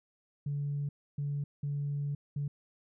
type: tone bursts at uneven times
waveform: sine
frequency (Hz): 143.5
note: D3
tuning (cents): -40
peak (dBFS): -30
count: 4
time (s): 0.46-0.89 / 1.18-1.44 / 1.63-2.15 / 2.36-2.48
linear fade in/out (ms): 5
effects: tanh soft clip ceiling -27 dBFS